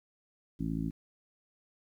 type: harmonic tone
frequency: 55 Hz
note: A1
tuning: in tune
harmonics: 1 / 2 / 3 / 4 / 5 / 6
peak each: -40 / -44 / -35 / -38 / -36 / -45 dBFS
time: 0.59-0.91 s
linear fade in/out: 20 ms
effects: 11-bit